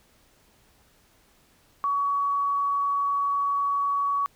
sine tone, 1128 Hz, C#6, 30 cents sharp, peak -22 dBFS, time 1.84-4.26 s, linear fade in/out 0 ms, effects pink hiss -61 dBFS RMS until 4.35 s

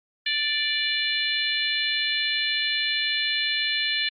harmonic tone, 587.3 Hz, D5, in tune, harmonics 3 / 4 / 5 / 6 / 7, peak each -29 / -29 / -29 / -29 / -29 dBFS, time 0.26-4.09 s, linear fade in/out 5 ms, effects Opus 32 kbps

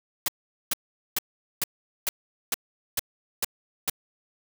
white noise bursts, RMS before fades -25 dBFS, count 9, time 0.26-3.898 s, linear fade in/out 2 ms, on 22 ms, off 430 ms, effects none

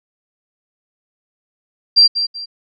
sine tone with echo, 4728 Hz, D8, 11 cents sharp, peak -5 dBFS, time 1.96-2.08 s, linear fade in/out 20 ms, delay 190 ms, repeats 2, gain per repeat -10 dB, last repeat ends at 2.46 s, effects none

